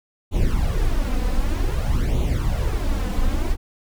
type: noise with flanger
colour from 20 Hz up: brown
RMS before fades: -20 dBFS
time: 0.31-3.57 s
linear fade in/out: 50 ms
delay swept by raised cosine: 0.29 to 3.99 ms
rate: 0.53 Hz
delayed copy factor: +0.75
effects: none